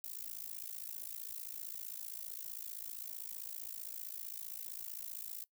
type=noise with amplitude modulation; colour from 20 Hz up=violet; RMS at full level=-41 dBFS; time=0.04-5.44 s; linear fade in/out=0 ms; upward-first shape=sine; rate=55.4 Hz; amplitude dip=100%; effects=noise-tail reverb RT60 0.1 s tail -20 dB re dry